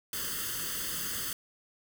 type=noise with comb filter; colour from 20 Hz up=white; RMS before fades=-35 dBFS; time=0.13-1.33 s; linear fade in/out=2 ms; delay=0.63 ms; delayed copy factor=+0.9; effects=none